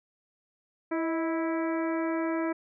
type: harmonic tone with a mistuned harmonic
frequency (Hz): 328.3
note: E4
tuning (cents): -7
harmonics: 1 / 2 / 3 / 4 / 5 / 6 / 7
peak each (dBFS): -28 / -34 / -38 / -40 / -42 / -44 / -45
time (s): 0.91-2.53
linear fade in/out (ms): 10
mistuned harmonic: 2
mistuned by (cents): -46
effects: none